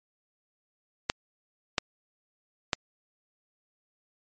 clicks, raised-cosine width 0.2 ms, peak -6 dBFS, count 3, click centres 1.099 / 1.782 / 2.732 s, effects MP3 32 kbps

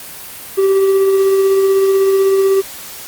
triangle tone with tremolo, 388 Hz, G4, 18 cents flat, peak -6 dBFS, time 0.57-2.62 s, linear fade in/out 20 ms, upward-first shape sine, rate 16 Hz, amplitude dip 25%, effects white hiss -31 dBFS RMS until 3.07 s + Opus 32 kbps

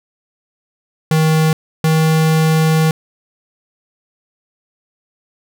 square tone pair in turn, 157.9 / 158.7 Hz, D#3 / D#3, +26 / +35 cents, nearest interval unison, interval 9 cents, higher second, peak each -11 dBFS, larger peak neither, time 1.11-1.53 / 1.84-2.91 s, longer second, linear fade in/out 2 ms, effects none

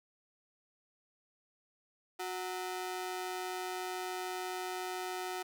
sawtooth ring-modulated tone, 553 Hz, C#5, 4 cents flat, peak -30 dBFS, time 2.19-5.43 s, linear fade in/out 10 ms, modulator 187 Hz, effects none

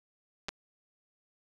clicks, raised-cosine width 0.2 ms, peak -18 dBFS, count 2, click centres 0.485 / 0.49 s, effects resampled to 24000 Hz

